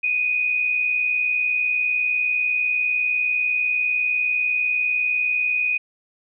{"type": "tone pair together", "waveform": "sine", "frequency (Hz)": [2427, 2487], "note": ["D#7", "D#7"], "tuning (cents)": [-44, -1], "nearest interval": "unison", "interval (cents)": 43, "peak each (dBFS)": [-28, -19], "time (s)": [0.03, 5.78], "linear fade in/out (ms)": 10, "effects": []}